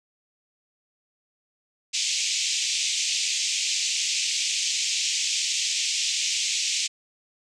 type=band-pass noise; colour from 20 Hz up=white; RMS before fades=-26 dBFS; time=1.93-6.88 s; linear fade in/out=20 ms; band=2300 to 7500 Hz; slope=48 dB/octave; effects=none